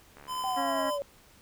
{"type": "click train", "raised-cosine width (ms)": 0.5, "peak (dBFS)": -34, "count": 52, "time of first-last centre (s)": [0.17, 0.884], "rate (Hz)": 71.4}
{"type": "tone with tremolo", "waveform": "square", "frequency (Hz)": 1018, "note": "C6", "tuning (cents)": -48, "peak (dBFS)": -31, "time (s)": [0.27, 0.99], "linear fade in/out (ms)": 50, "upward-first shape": "triangle", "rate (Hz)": 10, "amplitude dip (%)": 25}
{"type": "linear sweep", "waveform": "sine", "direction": "down", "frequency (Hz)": [778, 554.4], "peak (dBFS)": -30, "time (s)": [0.44, 1.02], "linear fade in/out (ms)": 0}
{"type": "harmonic tone", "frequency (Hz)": 274.1, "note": "C#4", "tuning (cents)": -19, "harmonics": [1, 2, 3, 4, 5, 6, 7], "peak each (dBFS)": [-35, -38, -40, -41, -42, -43, -43], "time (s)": [0.56, 0.91], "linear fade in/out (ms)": 20}
{"effects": ["pink hiss -58 dBFS RMS until 1.41 s"]}